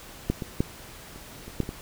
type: clicks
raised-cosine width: 3 ms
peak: -10 / -18 / -9 / -30 / -28 / -11 / -27 / -19 dBFS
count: 8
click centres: 0.3 / 0.422 / 0.605 / 1.16 / 1.48 / 1.603 / 1.633 / 1.691 s
effects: pink hiss -45 dBFS RMS until 1.81 s